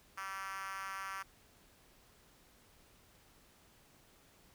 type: tone with high-pass filter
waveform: 5% pulse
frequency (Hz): 193.2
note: G3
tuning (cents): -25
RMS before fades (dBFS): -43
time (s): 0.17-1.23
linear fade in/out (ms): 10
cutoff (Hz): 1200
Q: 3.2
effects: pink hiss -65 dBFS RMS until 4.54 s